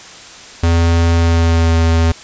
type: tone with pitch glide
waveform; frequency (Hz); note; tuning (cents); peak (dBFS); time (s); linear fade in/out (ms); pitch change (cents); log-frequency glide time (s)
square; 84 to 82.46; E2 to E2; +33 to +1; -10; 0.63-2.12; 5; -32; 1.15-1.77
effects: white hiss -35 dBFS RMS until 2.23 s + resampled to 16000 Hz